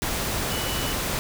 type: tone in noise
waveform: sine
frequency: 2960 Hz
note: F#7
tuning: in tune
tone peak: -34 dBFS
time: 0.51-0.93 s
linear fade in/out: 0 ms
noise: pink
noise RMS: -27 dBFS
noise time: 0.02-1.19 s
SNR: -10 dB
effects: none